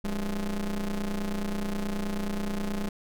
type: ring-modulated tone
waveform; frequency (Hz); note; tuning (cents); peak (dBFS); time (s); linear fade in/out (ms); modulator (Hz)
45% pulse; 95.3; G2; -48; -25; 0.04-2.89; 5; 110
effects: none